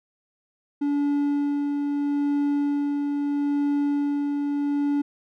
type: tone with tremolo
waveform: triangle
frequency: 287.2 Hz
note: D4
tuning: 39 cents flat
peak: -18 dBFS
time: 0.81-5.02 s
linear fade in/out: 10 ms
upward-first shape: sine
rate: 0.77 Hz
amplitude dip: 30%
effects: none